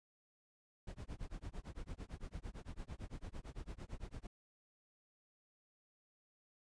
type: noise with tremolo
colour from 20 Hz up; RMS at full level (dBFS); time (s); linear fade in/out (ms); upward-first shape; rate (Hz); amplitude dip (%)
brown; -44; 0.87-4.27; 5; sine; 8.9; 100
effects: resampled to 22050 Hz